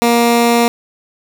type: tone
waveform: 15% pulse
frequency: 235.7 Hz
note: A#3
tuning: 19 cents sharp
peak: -3 dBFS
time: 0.02-0.68 s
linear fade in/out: 0 ms
effects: none